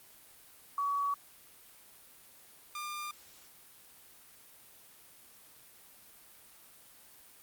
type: tone pair in turn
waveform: sine / sawtooth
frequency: 1132 / 1199.3 Hz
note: C#6 / D6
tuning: +36 / +36 cents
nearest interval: minor second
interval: 100 cents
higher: second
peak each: -29 / -34 dBFS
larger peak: first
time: 0.78-1.14 / 2.75-3.11 s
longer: neither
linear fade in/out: 2 ms
effects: white hiss -57 dBFS RMS until 7.42 s + Opus 32 kbps